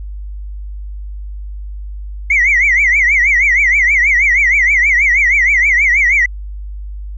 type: tone with vibrato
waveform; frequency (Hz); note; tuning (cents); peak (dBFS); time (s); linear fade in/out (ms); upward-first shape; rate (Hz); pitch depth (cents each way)
sine; 2104; C7; +9; -7; 2.3-6.26; 5; triangle; 6.3; 210
effects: tanh soft clip ceiling -4 dBFS + added 50 Hz sine -23 dBFS peak until 7.17 s